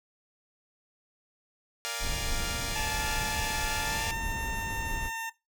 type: chord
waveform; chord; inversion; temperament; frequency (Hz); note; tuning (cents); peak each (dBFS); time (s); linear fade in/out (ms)
5% pulse; Bb dominant seventh; none; equal; 466.2 / 587.3 / 698.5 / 830.6; Bb4 / D5 / F5 / Ab5; 0 / 0 / 0 / 0; -27; 1.85-4.11; 0
type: noise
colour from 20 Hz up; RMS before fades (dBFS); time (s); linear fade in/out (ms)
brown; -35; 1.99-5.11; 50
type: tone with pitch glide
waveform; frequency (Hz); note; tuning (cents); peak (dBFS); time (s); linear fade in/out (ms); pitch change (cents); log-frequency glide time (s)
20% pulse; 869 to 906.4; A5 to A#5; -22 to -49; -28; 2.75-5.3; 10; +73; 3.79-4.17
effects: noise-tail reverb RT60 0.2 s tail -17 dB re dry